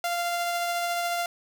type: tone with tremolo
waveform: sawtooth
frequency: 694 Hz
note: F5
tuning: 11 cents flat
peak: -21 dBFS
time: 0.04-1.26 s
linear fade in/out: 2 ms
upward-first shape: triangle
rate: 14 Hz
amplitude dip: 25%
effects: 8-bit